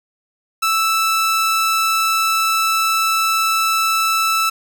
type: tone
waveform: sawtooth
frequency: 1318.5 Hz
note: E6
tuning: in tune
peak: -11 dBFS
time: 0.62-4.5 s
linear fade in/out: 10 ms
effects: none